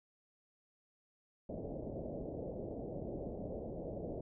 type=low-pass noise; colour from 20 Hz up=white; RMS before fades=-43 dBFS; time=1.49-4.21 s; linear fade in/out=5 ms; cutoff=630 Hz; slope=48 dB/octave; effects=none